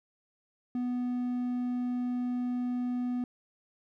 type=tone; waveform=triangle; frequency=246.9 Hz; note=B3; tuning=in tune; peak=-27 dBFS; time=0.75-3.24 s; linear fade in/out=2 ms; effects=none